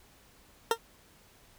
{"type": "tone with exponential decay", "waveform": "20% pulse", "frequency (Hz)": 457.9, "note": "A#4", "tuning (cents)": -31, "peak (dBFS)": -15, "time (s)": [0.71, 0.78], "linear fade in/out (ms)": 2, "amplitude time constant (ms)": 15, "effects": ["pink hiss -60 dBFS RMS until 1.58 s"]}